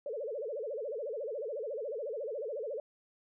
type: tone with vibrato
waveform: sine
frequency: 503 Hz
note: B4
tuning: 32 cents sharp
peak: -35 dBFS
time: 0.06-2.8 s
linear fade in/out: 2 ms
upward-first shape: sine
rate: 14 Hz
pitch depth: 290 cents each way
effects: none